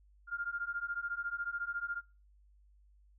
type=beating tone pair; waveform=sine; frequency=1396.9 / 1410.9 Hz; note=F6 / F6; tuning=0 / +17 cents; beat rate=14 Hz; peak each=-39 / -38 dBFS; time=0.27-2.02 s; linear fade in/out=50 ms; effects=noise-tail reverb RT60 0.3 s tail -22 dB re dry + added 50 Hz sine -61 dBFS peak until 3.18 s